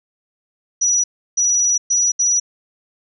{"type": "tone bursts at uneven times", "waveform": "sine", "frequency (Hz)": 5860, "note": "F#8", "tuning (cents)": -18, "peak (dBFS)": -13, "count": 4, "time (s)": [[0.81, 1.04], [1.37, 1.78], [1.9, 2.12], [2.19, 2.4]], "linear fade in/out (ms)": 10, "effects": []}